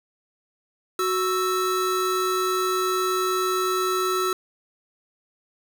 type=tone pair together; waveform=square; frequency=370 / 1318.5 Hz; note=F#4 / E6; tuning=0 / 0 cents; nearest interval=octave + minor seventh; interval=2200 cents; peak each=-25 dBFS; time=0.99-4.33 s; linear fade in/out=2 ms; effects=none